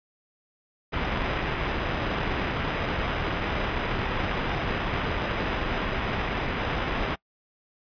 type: noise with sample-and-hold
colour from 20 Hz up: pink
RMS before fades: -28 dBFS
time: 0.92-7.16 s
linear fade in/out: 20 ms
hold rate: 4410 Hz
effects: noise-tail reverb RT60 0.1 s tail -24 dB re dry + resampled to 11025 Hz